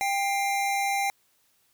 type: tone pair together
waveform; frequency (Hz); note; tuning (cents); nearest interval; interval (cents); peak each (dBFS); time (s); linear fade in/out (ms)
square; 793.3 / 2105; G5 / C7; +20 / +10; octave + perfect fourth; 1690; -26 / -31; 0.01-1.1; 0
effects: white hiss -67 dBFS RMS until 1.73 s

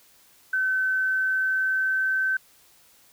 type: tone with pitch glide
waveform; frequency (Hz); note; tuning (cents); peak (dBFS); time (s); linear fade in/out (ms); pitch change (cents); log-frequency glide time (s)
sine; 1527 to 1539.4; G6 to G6; -46 to -32; -21; 0.53-2.37; 5; +14; 0.86-2.06
effects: white hiss -57 dBFS RMS until 3.12 s

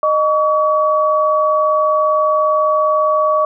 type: tone pair together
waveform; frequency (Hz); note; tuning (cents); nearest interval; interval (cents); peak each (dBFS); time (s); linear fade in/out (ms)
sine; 616 / 1133.7; D#5 / C#6; -17 / +39; major seventh; 1056; -14; 0.03-3.45; 2
effects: none

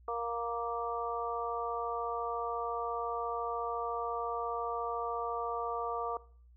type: harmonic tone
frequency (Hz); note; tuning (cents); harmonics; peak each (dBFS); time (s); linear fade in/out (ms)
234.2; A#3; +8; 2 / 3 / 4 / 5; -37 / -39 / -41 / -37; 0.08-6.17; 2
effects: noise-tail reverb RT60 0.5 s tail -20 dB re dry + added 60 Hz sine -56 dBFS peak until 6.56 s

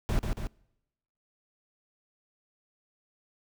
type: noise with echo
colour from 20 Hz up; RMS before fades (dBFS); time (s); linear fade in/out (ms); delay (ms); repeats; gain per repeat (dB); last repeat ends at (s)
brown; -26; 0.09-0.19; 0; 140; 2; -4; 0.47
effects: noise-tail reverb RT60 0.9 s tail -25 dB re dry

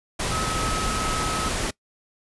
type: tone in noise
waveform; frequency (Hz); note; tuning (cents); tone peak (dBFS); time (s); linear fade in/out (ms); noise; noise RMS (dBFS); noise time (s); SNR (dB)
sine; 1285; E6; -45; -28; 0.31-1.49; 10; pink; -26; 0.19-1.71; -5
effects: noise-tail reverb RT60 0.1 s tail -22 dB re dry + resampled to 24000 Hz

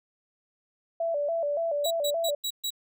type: tone with vibrato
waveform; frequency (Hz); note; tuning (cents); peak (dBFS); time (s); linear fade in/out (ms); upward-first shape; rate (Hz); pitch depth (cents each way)
sine; 622.3; D#5; 0; -25; 1-2.35; 5; square; 3.5; 120
type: tone bursts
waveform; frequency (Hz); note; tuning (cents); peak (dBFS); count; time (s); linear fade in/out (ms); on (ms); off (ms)
sawtooth; 3886; B7; -29; -25; 5; 1.84-2.705; 10; 69; 130
effects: none

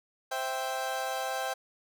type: chord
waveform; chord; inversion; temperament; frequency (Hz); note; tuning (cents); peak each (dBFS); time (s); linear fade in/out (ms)
30% pulse; C major; none; equal; 523.3 / 659.3 / 784; C5 / E5 / G5; 0 / 0 / 0; -34 / -35 / -31; 0.31-1.54; 10
effects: none

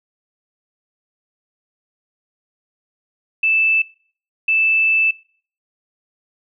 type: tone bursts at uneven times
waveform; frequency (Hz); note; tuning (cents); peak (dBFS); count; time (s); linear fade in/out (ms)
sine; 2637; E7; 0; -13; 2; 3.43-3.82 / 4.48-5.11; 5
effects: noise-tail reverb RT60 0.5 s tail -23 dB re dry

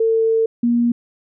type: tone pair in turn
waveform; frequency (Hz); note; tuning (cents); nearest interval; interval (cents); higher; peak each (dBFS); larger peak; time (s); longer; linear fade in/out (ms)
sine; 449.4 / 237.6; A4 / A#3; +37 / +33; major seventh; 1104; first; -13; neither; 0-0.46 / 0.63-0.92; first; 5
effects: none

